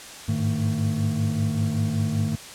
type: tone cluster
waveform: triangle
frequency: 100.7 / 105.9 / 152.9 / 224.4 Hz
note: G2 / G#2 / D#3 / A3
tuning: +47 / +34 / -30 / +34 cents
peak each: -25 dBFS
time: 0.28-2.36 s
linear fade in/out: 10 ms
effects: white hiss -40 dBFS RMS until 2.54 s + low-pass 9000 Hz 12 dB/octave

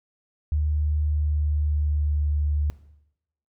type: tone with pitch glide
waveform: sine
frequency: 75.3 to 73.96 Hz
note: D2 to D2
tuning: +44 to +13 cents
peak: -20 dBFS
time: 0.52-2.7 s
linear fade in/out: 0 ms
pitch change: -31 cents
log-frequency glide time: 1.07-2.25 s
effects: noise-tail reverb RT60 0.8 s tail -18 dB re dry

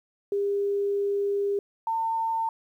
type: tone pair in turn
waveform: sine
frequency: 402.2 / 902.9 Hz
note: G4 / A5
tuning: +44 / +44 cents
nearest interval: octave + major second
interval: 1400 cents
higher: second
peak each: -23 / -24 dBFS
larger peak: first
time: 0.32-1.59 / 1.87-2.49 s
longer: first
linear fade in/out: 2 ms
effects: 10-bit

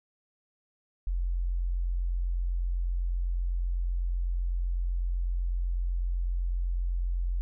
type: tone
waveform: sine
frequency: 43.97 Hz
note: F1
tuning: 13 cents sharp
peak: -26 dBFS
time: 1.07-7.41 s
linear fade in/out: 0 ms
effects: none

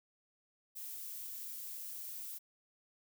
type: noise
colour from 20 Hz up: violet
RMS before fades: -45 dBFS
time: 0.75-2.39 s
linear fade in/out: 20 ms
effects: none

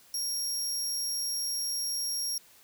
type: tone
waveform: 25% pulse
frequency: 5588 Hz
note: F8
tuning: in tune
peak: -25 dBFS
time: 0.14-2.38 s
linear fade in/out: 2 ms
effects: white hiss -58 dBFS RMS until 2.63 s

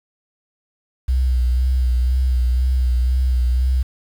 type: tone with vibrato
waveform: sine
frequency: 62.8 Hz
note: B1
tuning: 30 cents sharp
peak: -14 dBFS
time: 1.08-3.83 s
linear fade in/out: 10 ms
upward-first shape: sine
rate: 2 Hz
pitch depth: 46 cents each way
effects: 7-bit

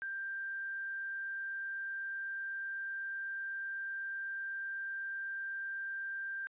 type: tone with quantisation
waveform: sine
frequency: 1582 Hz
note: G6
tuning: 15 cents sharp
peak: -37 dBFS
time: 0.02-6.47 s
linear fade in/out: 0 ms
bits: 10
effects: resampled to 8000 Hz

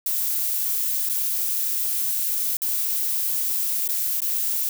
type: noise with dropouts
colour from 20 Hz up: violet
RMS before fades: -24 dBFS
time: 0.06-4.69 s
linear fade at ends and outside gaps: 2 ms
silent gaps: 1.09-1.096 / 2.57-2.618 / 3.878-3.888 / 4.205-4.218 s
effects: none

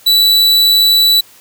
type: tone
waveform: 45% pulse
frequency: 3951 Hz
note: B7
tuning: in tune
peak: -7 dBFS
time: 0.06-1.21 s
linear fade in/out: 10 ms
effects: white hiss -43 dBFS RMS until 1.4 s + high-pass 60 Hz 12 dB/octave

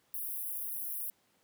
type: high-pass noise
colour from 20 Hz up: white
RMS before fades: -38 dBFS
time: 0.14-1.1 s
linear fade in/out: 0 ms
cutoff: 10000 Hz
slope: 96 dB/octave
effects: pink hiss -71 dBFS RMS until 1.43 s + high-pass 150 Hz 12 dB/octave

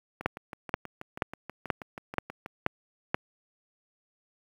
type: two click trains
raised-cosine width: 0.5 ms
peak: -23 / -9 dBFS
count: 15 / 7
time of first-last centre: 0.21-2.461 / 0.26-3.145 s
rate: 6.22 / 2.08 Hz
effects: high-pass 60 Hz 12 dB/octave + 8-bit

